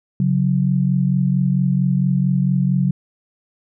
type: tone pair together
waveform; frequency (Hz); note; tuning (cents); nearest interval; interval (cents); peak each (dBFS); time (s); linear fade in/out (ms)
sine; 138.59 / 183.03; C#3 / F#3; 0 / -19; perfect fourth; 481; -17; 0.2-2.91; 2
effects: none